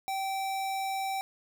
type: tone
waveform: square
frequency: 775 Hz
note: G5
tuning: 20 cents flat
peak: -31 dBFS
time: 0.08-1.21 s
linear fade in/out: 0 ms
effects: none